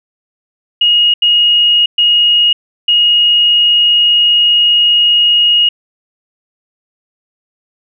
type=tone bursts at uneven times; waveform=sine; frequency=2875 Hz; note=F7; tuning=50 cents sharp; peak=-6 dBFS; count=4; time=0.81-1.14 / 1.22-1.86 / 1.98-2.53 / 2.88-5.69 s; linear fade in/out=5 ms; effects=none